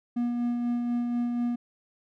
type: tone with tremolo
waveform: triangle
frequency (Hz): 240.1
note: B3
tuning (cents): -49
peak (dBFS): -22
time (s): 0.16-1.56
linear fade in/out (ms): 10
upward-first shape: sine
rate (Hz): 4.1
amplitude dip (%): 30
effects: none